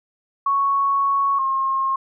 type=tone pair in turn; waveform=sine; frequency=1108.7 / 1072.8 Hz; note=C#6 / C6; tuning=0 / +43 cents; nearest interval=minor second; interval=57 cents; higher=first; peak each=-16 / -18 dBFS; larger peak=first; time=0.46-1.39 / 1.39-1.96 s; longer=first; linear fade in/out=5 ms; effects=none